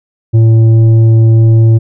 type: tone with tanh clipping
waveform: sine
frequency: 112.7 Hz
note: A2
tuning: 42 cents sharp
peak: -4 dBFS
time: 0.33-1.79 s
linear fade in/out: 20 ms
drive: 7 dB
effects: none